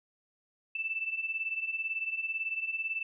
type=beating tone pair; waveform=sine; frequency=2635 / 2653 Hz; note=E7 / E7; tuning=-1 / +10 cents; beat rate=18 Hz; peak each=-37 / -33 dBFS; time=0.75-3.03 s; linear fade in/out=5 ms; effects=none